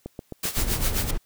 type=click train; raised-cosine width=2 ms; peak=-20 dBFS; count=6; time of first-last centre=0.06-0.718 s; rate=7.6 Hz
type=noise with tremolo; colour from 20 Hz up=white; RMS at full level=-26 dBFS; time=0.43-1.11 s; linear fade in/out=5 ms; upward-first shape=sine; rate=7.6 Hz; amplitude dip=80%
type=noise; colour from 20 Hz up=brown; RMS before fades=-26 dBFS; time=0.56-1.18 s; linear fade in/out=10 ms
effects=white hiss -64 dBFS RMS until 1.25 s